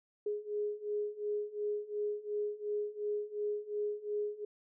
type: beating tone pair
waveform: sine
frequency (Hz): 415.3 / 418.1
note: G#4 / G#4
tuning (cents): 0 / +12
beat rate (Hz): 2.8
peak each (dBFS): -38 / -36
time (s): 0.26-4.45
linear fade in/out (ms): 5
effects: none